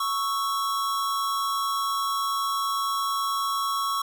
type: tone pair together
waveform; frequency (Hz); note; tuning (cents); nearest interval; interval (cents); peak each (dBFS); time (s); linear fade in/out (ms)
square; 1109.5 / 1318.5; C#6 / E6; +1 / 0; minor third; 299; -26 / -32; 0-4.02; 5
effects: none